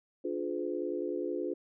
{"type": "chord", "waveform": "sine", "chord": "D diminished seventh", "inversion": "none", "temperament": "just", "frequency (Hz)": [293.7, 352.4, 422.9, 507.5], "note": ["D4", "F4", "Ab4", "Cb5"], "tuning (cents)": [0, 16, 31, 47], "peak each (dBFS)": [-38, -35, -38, -39], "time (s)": [0.24, 1.54], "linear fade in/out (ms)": 10, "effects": []}